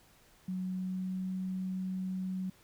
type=tone with pitch glide; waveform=sine; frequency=185 to 186.72 Hz; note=F#3 to F#3; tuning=0 to +16 cents; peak=-33 dBFS; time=0.48-2.5 s; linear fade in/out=5 ms; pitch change=+16 cents; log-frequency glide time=0.63-1.31 s; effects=pink hiss -63 dBFS RMS until 2.63 s